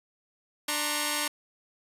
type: tone cluster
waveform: 5% pulse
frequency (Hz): 295.4 / 937 / 1077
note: D4 / A#5 / C6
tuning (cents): +10 / +9 / +50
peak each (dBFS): -20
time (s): 0.68-1.28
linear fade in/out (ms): 5
effects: resampled to 32000 Hz